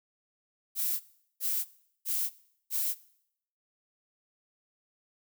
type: noise bursts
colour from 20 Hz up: violet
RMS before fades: -30 dBFS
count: 4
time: 0.75-2.95 s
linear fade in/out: 50 ms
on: 250 ms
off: 400 ms
effects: noise-tail reverb RT60 0.7 s tail -20 dB re dry